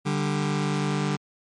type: tone pair together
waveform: sawtooth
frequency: 147.7 / 196.92 Hz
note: D3 / G3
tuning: +10 / +8 cents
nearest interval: perfect fourth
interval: 498 cents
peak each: -21 / -23 dBFS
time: 0.05-1.17 s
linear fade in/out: 20 ms
effects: low-pass 8000 Hz 12 dB/octave + MP3 48 kbps